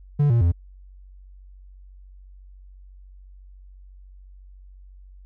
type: tone with pitch steps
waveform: triangle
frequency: 145.6 / 117.4 / 85.3 Hz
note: D3 / A#2 / F2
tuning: -15 / +13 / -40 cents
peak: -13 dBFS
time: 0.19-0.52 s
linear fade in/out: 10 ms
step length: 110 ms
effects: added 47 Hz sine -43 dBFS peak until 5.25 s